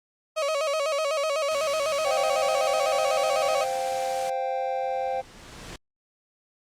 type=tone with vibrato; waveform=35% pulse; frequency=596 Hz; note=D5; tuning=25 cents sharp; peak=-22 dBFS; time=0.36-3.65 s; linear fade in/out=20 ms; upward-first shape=square; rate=8 Hz; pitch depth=100 cents each way
type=noise; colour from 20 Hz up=white; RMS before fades=-37 dBFS; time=1.51-4.3 s; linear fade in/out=5 ms
type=chord; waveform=triangle; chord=C suspended fourth; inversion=none; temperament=equal; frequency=523.3 / 698.5 / 784 Hz; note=C5 / F5 / G5; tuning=0 / 0 / 0 cents; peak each=-27 / -31 / -27 dBFS; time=2.05-5.22 s; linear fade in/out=20 ms
type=noise with exponential growth; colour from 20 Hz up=pink; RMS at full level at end=-38 dBFS; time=4.01-5.76 s; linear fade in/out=2 ms; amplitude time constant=380 ms
effects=low-pass 8000 Hz 12 dB/octave + Opus 48 kbps